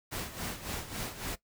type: noise with tremolo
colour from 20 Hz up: pink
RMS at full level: -36 dBFS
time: 0.11-1.36 s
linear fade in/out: 20 ms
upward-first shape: sine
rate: 3.6 Hz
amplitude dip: 70%
effects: noise-tail reverb RT60 0.1 s tail -18 dB re dry